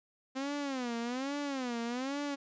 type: tone with vibrato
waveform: sawtooth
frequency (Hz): 259.3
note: C4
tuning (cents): -15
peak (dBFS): -30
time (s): 0.35-2.36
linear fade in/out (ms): 20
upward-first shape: sine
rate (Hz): 1.2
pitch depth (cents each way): 190
effects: resampled to 16000 Hz